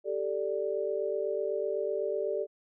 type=chord; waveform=sine; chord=G suspended second; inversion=none; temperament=equal; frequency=392 / 440 / 587.3 Hz; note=G4 / A4 / D5; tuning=0 / 0 / 0 cents; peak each=-33 dBFS; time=0.04-2.47 s; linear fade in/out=50 ms; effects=none